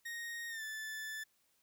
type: tone with pitch glide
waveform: 40% pulse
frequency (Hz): 1864.7 to 1749.9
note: A#6 to A6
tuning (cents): 0 to -10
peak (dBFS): -40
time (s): 0.05-1.24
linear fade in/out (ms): 10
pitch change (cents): -110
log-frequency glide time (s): 0.49-0.63
effects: white hiss -75 dBFS RMS until 1.62 s